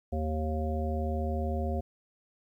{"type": "harmonic tone", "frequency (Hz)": 77.78, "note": "D#2", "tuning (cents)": 0, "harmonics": [1, 3, 5, 7, 9], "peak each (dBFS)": [-30, -36, -39, -38, -38], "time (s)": [0.12, 1.81], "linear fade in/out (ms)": 10, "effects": ["11-bit"]}